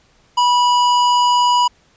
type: tone with hard clipping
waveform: sine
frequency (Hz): 978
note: B5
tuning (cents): -17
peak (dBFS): -13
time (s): 0.37-1.68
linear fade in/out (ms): 10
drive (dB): 16
effects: pink hiss -55 dBFS RMS until 1.96 s + resampled to 16000 Hz